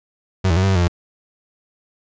35% pulse tone with pitch steps, 94.2 / 82.5 / 93.6 / 97.2 / 95.7 / 88.1 / 86.6 Hz, F#2 / E2 / F#2 / G2 / G2 / F2 / F2, +32 / +2 / +20 / -14 / -41 / +16 / -14 cents, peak -12 dBFS, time 0.44-0.881 s, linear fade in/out 10 ms, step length 63 ms, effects resampled to 16000 Hz

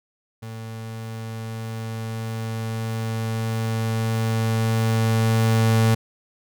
35% pulse tone with level ramp, 112.3 Hz, A2, 36 cents sharp, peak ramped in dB -31 to -13 dBFS, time 0.42-5.95 s, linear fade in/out 10 ms, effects none

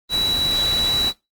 sine tone in noise, 3922 Hz, B7, 13 cents flat, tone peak -18 dBFS, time 0.09-1.13 s, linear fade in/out 50 ms, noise pink, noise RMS -28 dBFS, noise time 0.09-1.13 s, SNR +7 dB, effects noise-tail reverb RT60 0.2 s tail -18 dB re dry + Opus 24 kbps

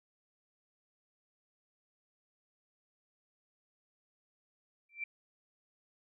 sine tone with exponential growth, 2347 Hz, D7, 2 cents flat, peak -32 dBFS, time 4.89-5.04 s, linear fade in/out 5 ms, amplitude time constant 32 ms, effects none

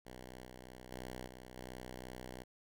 5% pulse tone with level steps, 62.9 Hz, B1, 32 cents sharp, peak -38 / -40 / -33 / -40 / -35 dBFS, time 0.05-2.44 s, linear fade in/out 20 ms, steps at 0.45 / 0.91 / 1.27 / 1.56 s, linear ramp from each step 5 ms, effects none

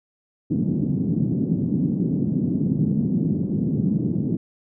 pink band-pass noise, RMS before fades -22 dBFS, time 0.5-4.37 s, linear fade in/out 10 ms, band 150 to 260 Hz, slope 24 dB/octave, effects none

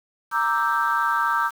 sine chord, E half-diminished seventh, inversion second, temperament equal, 932.3 / 1174.7 / 1318.5 / 1568 Hz, Bb5 / D6 / E6 / G6, 0 / 0 / 0 / 0 cents, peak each -24 dBFS, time 0.31-1.51 s, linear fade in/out 50 ms, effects tanh soft clip ceiling -11 dBFS + 7-bit

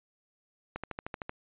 click train, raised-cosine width 0.5 ms, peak -21 dBFS, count 8, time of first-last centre 0.76-1.294 s, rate 13.1 Hz, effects resampled to 8000 Hz

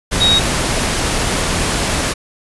sine tone in noise, 3780 Hz, A#7, 23 cents sharp, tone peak -10 dBFS, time 0.2-0.4 s, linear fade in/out 20 ms, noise pink, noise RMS -17 dBFS, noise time 0.11-2.14 s, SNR +4 dB, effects resampled to 24000 Hz

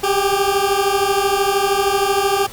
20% pulse beating tone pair, 390 / 403 Hz, G4 / G4, -9 / +48 cents, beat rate 13 Hz, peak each -13 dBFS, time 0.03-2.47 s, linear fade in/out 10 ms, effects pink hiss -36 dBFS RMS until 2.52 s

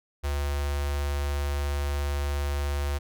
square tone with notch filter, 71.5 Hz, D2, 46 cents flat, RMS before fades -28 dBFS, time 0.23-2.99 s, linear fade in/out 20 ms, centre 190 Hz, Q 0.6, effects none

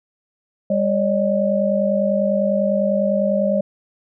sine tone cluster, 200.2 / 558 / 608 Hz, G3 / C#5 / D#5, +37 / +11 / -40 cents, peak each -20 dBFS, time 0.7-3.61 s, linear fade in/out 5 ms, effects none

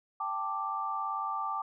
sine chord, G suspended second, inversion none, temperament just, 784 / 882 / 1176 Hz, G5 / A5 / D6, 0 / +4 / +2 cents, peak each -38 / -37 / -33 dBFS, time 0.2-1.62 s, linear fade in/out 5 ms, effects none

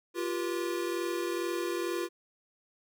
square tone cluster, 346.9 / 389.1 / 481.1 Hz, F4 / G4 / B4, -12 / -13 / -45 cents, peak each -33 / -38 / -39 dBFS, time 0.14-2.09 s, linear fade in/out 50 ms, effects none

